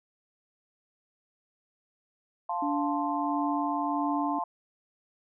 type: chord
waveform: sine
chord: F major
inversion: none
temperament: equal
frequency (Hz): 698.5 / 880 / 1046.5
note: F5 / A5 / C6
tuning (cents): 0 / 0 / 0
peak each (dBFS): -33 / -32 / -33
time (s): 2.49-4.44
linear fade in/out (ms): 5
type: tone with tremolo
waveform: sine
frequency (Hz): 290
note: D4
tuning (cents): -22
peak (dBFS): -28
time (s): 2.62-4.39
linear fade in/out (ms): 5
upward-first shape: sine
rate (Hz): 1.5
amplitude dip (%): 35
effects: none